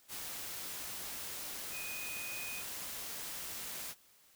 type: tone in noise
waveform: sine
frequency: 2489 Hz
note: D#7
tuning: in tune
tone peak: -43 dBFS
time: 1.71-2.64 s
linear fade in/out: 50 ms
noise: white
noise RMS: -43 dBFS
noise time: 0.08-3.95 s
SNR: -3 dB
effects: white hiss -65 dBFS RMS until 4.35 s